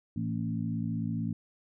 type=harmonic tone with a mistuned harmonic; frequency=55.7 Hz; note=A1; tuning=22 cents sharp; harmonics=2 / 3 / 4 / 5; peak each=-35 / -34 / -34 / -39 dBFS; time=0.16-1.33 s; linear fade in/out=5 ms; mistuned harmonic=4; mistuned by=+34 cents; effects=none